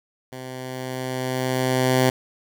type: tone with level ramp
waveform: 10% pulse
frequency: 128.8 Hz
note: C3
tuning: 27 cents flat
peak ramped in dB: -26 to -7 dBFS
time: 0.32-2.1 s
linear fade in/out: 5 ms
effects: none